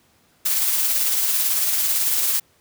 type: noise with tremolo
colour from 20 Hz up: blue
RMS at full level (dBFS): -19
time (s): 0.45-2.4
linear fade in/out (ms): 10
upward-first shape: sine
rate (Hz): 18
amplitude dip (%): 30
effects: pink hiss -59 dBFS RMS until 2.6 s + high-pass 80 Hz 12 dB/octave